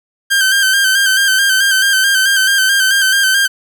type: tone with vibrato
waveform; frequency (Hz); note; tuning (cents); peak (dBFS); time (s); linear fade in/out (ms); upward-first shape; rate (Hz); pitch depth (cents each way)
sawtooth; 1568; G6; 0; -6; 0.3-3.48; 20; square; 4.6; 37
effects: none